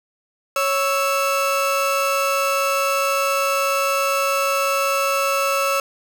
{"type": "tone pair together", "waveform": "30% pulse", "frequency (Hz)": [554.4, 1318.6], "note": ["C#5", "E6"], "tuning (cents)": [0, 0], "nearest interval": "octave + minor third", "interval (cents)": 1500, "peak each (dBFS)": [-18, -18], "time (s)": [0.56, 5.8], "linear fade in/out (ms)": 2, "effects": []}